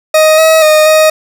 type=tone with pitch steps; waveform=40% pulse; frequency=625 / 639 / 617 / 625 Hz; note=D#5 / D#5 / D#5 / D#5; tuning=+8 / +46 / -15 / +8 cents; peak=-3 dBFS; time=0.14-1.1 s; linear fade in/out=5 ms; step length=240 ms; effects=none